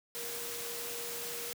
sine tone in noise, 472.3 Hz, A#4, 23 cents sharp, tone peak -45 dBFS, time 0.15-1.53 s, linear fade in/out 0 ms, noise white, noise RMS -40 dBFS, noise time 0.15-1.53 s, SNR -8 dB, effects high-pass 100 Hz 12 dB/octave

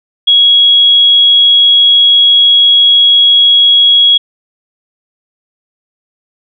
sine tone, 3322 Hz, G#7, in tune, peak -3 dBFS, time 0.27-4.18 s, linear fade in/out 10 ms, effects none

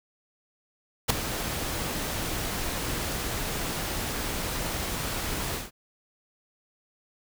pink noise with ADSR envelope, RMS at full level -18 dBFS, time 1.08-5.71 s, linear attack 23 ms, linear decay 4 ms, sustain -13 dB, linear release 160 ms, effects none

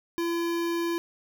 square tone with notch filter, 339 Hz, E4, 49 cents sharp, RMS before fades -28 dBFS, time 0.18-0.98 s, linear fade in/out 0 ms, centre 8200 Hz, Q 2, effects none

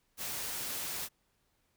white noise, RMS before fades -38 dBFS, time 0.17-1.09 s, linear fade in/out 50 ms, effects pink hiss -75 dBFS RMS until 1.76 s

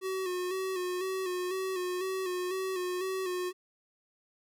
square tone with vibrato, 370 Hz, F#4, in tune, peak -32 dBFS, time 0.01-3.53 s, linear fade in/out 50 ms, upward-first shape square, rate 2 Hz, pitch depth 40 cents each way, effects none

